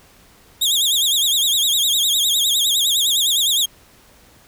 sawtooth tone with vibrato, 3520 Hz, A7, in tune, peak -12 dBFS, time 0.61-3.66 s, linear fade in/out 10 ms, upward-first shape sine, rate 9.8 Hz, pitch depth 160 cents each way, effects pink hiss -50 dBFS RMS until 4.47 s

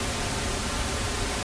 pink noise with comb filter, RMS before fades -28 dBFS, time 0-1.43 s, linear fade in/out 2 ms, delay 6.2 ms, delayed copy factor -0.5, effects resampled to 22050 Hz

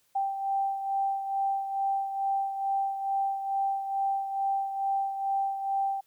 sine beating tone pair, 784 / 786.3 Hz, G5 / G5, 0 / +5 cents, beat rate 2.3 Hz, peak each -27 / -35 dBFS, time 0.15-6.01 s, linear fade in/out 10 ms, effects white hiss -69 dBFS RMS until 6.06 s

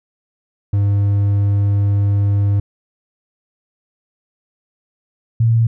triangle / sine tone pair in turn, 100.9 / 114.64 Hz, G#2 / A#2, -49 / -28 cents, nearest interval major second, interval 221 cents, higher second, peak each -10 dBFS, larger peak neither, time 0.73-2.6 / 5.4-5.67 s, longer first, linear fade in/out 5 ms, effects none

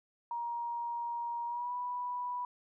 sine tone with pitch glide, 944 to 983 Hz, A#5 to B5, +22 to -8 cents, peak -34 dBFS, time 0.31-2.45 s, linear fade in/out 2 ms, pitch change +70 cents, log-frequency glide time 1.46-1.73 s, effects none

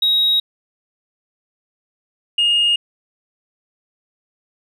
sine tone pair in turn, 3800 / 2847 Hz, A#7 / F7, +33 / +33 cents, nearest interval perfect fourth, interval 500 cents, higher first, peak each -11 dBFS, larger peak neither, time 0.02-0.4 / 2.38-2.76 s, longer neither, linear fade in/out 5 ms, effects tanh soft clip ceiling -10 dBFS

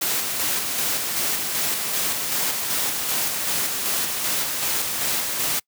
white noise with tremolo, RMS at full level -23 dBFS, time 0.01-5.6 s, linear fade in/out 10 ms, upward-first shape square, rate 2.6 Hz, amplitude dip 30%, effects noise-tail reverb RT60 0.1 s tail -26 dB re dry + high-pass 100 Hz 12 dB/octave

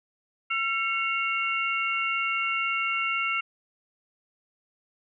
sine tone cluster, 1351 / 2191 / 2771 Hz, E6 / C#7 / F7, +42 / -21 / -14 cents, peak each -29 dBFS, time 0.5-3.41 s, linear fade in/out 10 ms, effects none

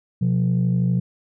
sine tone pair together, 125.8 / 178.2 Hz, B2 / F3, +32 / +35 cents, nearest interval tritone, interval 603 cents, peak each -18 dBFS, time 0.21-1 s, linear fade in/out 10 ms, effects tanh soft clip ceiling -13 dBFS

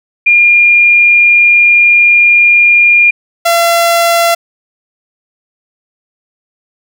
sine / sawtooth tone pair in turn, 2411 / 680.3 Hz, D7 / F5, +45 / -46 cents, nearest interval octave + minor seventh, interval 2191 cents, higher first, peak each -3 dBFS, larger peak neither, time 0.26-3.11 / 3.45-4.35 s, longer first, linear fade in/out 10 ms, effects none

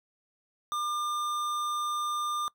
sine tone with tanh clipping, 1200 Hz, D6, 37 cents sharp, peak -31 dBFS, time 0.72-2.48 s, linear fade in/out 0 ms, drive 18 dB, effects noise-tail reverb RT60 0.1 s tail -21 dB re dry

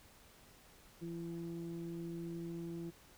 triangle ring-modulated tone, 84.2 Hz, E2, 37 cents sharp, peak -35 dBFS, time 1.01-2.91 s, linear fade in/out 20 ms, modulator 253 Hz, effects tanh soft clip ceiling -33 dBFS + pink hiss -62 dBFS RMS until 3.17 s

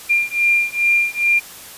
sine beating tone pair, 2392 / 2394.4 Hz, D7 / D7, +31 / +33 cents, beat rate 2.4 Hz, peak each -17 dBFS, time 0.09-1.4 s, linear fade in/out 20 ms, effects white hiss -37 dBFS RMS until 1.77 s + resampled to 32000 Hz

